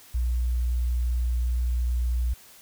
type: tone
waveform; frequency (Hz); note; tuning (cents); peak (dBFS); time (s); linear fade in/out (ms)
sine; 60.5; B1; -35; -22; 0.14-2.34; 10
effects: white hiss -51 dBFS RMS until 2.61 s